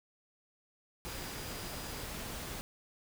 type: tone in noise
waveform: sine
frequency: 4902 Hz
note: D#8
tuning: 27 cents flat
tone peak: -53 dBFS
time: 1.08-2.03 s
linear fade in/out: 0 ms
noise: pink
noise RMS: -42 dBFS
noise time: 1.05-2.61 s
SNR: -14 dB
effects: none